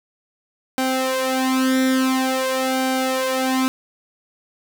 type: tone with flanger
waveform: sawtooth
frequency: 260.9 Hz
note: C4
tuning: 5 cents flat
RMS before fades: -20 dBFS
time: 0.78-3.68 s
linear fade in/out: 0 ms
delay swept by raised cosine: 1.3 to 3.3 ms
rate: 0.48 Hz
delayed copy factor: +0.85
effects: none